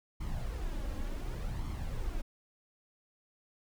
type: noise with flanger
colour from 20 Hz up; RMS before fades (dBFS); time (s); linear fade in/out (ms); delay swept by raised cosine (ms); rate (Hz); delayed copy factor
brown; -36; 0.2-2.22; 10; 0.92 to 3.72; 0.68; +0.55
effects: none